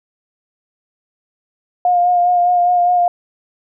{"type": "tone with vibrato", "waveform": "sine", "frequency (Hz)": 710, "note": "F5", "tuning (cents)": 28, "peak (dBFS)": -10, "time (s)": [1.85, 3.08], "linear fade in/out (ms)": 2, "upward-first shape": "sine", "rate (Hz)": 4.9, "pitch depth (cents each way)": 22, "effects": []}